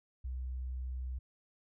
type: tone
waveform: sine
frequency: 63.5 Hz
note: B1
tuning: 49 cents sharp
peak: -36 dBFS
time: 0.24-1.19 s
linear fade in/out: 10 ms
effects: none